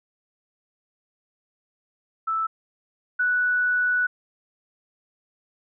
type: tone pair in turn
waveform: sine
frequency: 1317 / 1478.3 Hz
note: E6 / F#6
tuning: -2 / -2 cents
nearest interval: major second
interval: 200 cents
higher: second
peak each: -22 / -19 dBFS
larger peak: second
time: 2.27-2.47 / 3.19-4.07 s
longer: second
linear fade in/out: 10 ms
effects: none